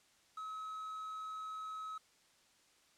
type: tone with quantisation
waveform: triangle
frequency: 1283 Hz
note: E6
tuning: 47 cents flat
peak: -40 dBFS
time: 0.37-1.98 s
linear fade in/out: 5 ms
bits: 10
effects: white hiss -69 dBFS RMS until 2.97 s + low-pass 8000 Hz 12 dB/octave